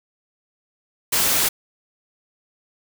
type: noise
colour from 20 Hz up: white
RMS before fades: -19 dBFS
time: 1.12-1.49 s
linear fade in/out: 10 ms
effects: none